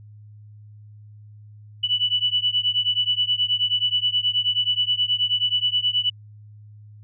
sine beating tone pair, 2960 / 2969.4 Hz, F#7 / F#7, 0 / +6 cents, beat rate 9.4 Hz, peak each -22 dBFS, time 1.83-6.1 s, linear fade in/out 10 ms, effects added 105 Hz sine -42 dBFS peak until 7.03 s

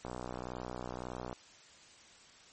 click train, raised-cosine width 1 ms, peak -26 dBFS, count 80, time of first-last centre 0.05-1.328 s, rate 61.8 Hz, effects white hiss -58 dBFS RMS until 2.52 s + MP3 32 kbps

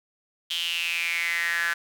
sawtooth tone with high-pass filter sweep, 170 Hz, F3, 46 cents flat, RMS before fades -27 dBFS, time 0.5-1.74 s, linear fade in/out 10 ms, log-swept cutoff 3200 to 1600 Hz, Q 8, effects none

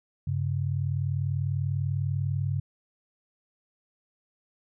sine tone pair together, 98 / 138.08 Hz, G2 / C#3, 0 / -6 cents, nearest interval tritone, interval 594 cents, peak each -28 dBFS, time 0.27-2.6 s, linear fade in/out 5 ms, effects none

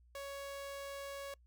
sawtooth tone, 557 Hz, C#5, 8 cents sharp, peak -39 dBFS, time 0.15-1.34 s, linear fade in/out 2 ms, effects noise-tail reverb RT60 0.1 s tail -25 dB re dry + added 60 Hz sine -62 dBFS peak until 1.46 s

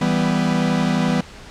45% pulse chord, E minor, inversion none, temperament equal with one note detuned, 164.81 / 196 / 248.2 Hz, E3 / G3 / B3, 0 / 0 / +9 cents, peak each -21 dBFS, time 0.01-1.21 s, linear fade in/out 5 ms, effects pink hiss -40 dBFS RMS until 1.5 s + low-pass 6000 Hz 12 dB/octave

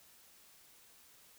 silence, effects white hiss -62 dBFS RMS until 1.38 s

